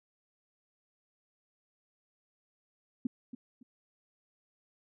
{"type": "tone with echo", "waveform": "sine", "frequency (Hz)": 246.9, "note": "B3", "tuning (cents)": 0, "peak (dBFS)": -27, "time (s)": [3.05, 3.07], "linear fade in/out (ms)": 5, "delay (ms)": 280, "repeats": 2, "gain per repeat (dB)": -12, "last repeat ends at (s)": 3.63, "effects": []}